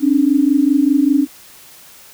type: tone pair together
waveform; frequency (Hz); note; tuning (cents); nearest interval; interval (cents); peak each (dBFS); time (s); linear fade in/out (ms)
sine; 270.8 / 295.9; C#4 / D4; -40 / +13; major second; 153; -13; 0-1.27; 50
effects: white hiss -42 dBFS RMS until 2.13 s